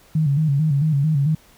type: tone with vibrato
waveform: sine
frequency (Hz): 148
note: D3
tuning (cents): +14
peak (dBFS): -15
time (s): 0.15-1.35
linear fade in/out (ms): 5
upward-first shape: square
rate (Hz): 4.5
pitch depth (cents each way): 99
effects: pink hiss -52 dBFS RMS until 1.57 s